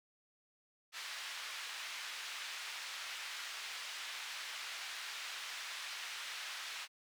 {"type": "band-pass noise", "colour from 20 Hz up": "white", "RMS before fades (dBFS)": -45, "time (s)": [0.92, 6.88], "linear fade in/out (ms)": 50, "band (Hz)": [1300, 3700], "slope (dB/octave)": 12, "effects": []}